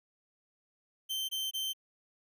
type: tone bursts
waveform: 40% pulse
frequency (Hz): 3112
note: G7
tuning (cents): -13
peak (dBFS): -32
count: 3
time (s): 1.09-1.734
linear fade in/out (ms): 20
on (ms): 200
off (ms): 22
effects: none